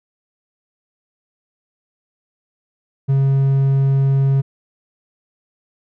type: tone with hard clipping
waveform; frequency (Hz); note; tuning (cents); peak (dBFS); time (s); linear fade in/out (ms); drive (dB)
triangle; 136.4; C#3; -28; -13; 3.08-4.42; 20; 6
effects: none